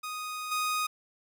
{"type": "tone with level steps", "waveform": "sawtooth", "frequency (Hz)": 1244.5, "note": "D#6", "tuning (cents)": 0, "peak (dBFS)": [-31, -24], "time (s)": [0.03, 0.87], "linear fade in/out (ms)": 10, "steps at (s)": 0.51, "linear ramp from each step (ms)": 10, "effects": []}